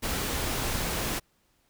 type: noise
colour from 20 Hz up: pink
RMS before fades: -30 dBFS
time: 0.02-1.2 s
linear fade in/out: 20 ms
effects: pink hiss -69 dBFS RMS until 1.69 s